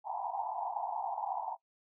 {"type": "band-pass noise", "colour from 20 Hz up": "white", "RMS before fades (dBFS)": -37, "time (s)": [0.04, 1.57], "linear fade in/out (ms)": 50, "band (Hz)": [710, 950], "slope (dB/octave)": 96, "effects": ["noise-tail reverb RT60 0.1 s tail -21 dB re dry"]}